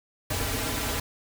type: noise with comb filter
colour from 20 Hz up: pink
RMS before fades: -29 dBFS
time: 0.3-1 s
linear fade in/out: 5 ms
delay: 5.5 ms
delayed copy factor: -0.9
effects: none